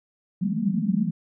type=band-pass noise; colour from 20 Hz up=pink; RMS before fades=-24 dBFS; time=0.41-1.11 s; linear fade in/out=10 ms; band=170 to 230 Hz; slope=96 dB/octave; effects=none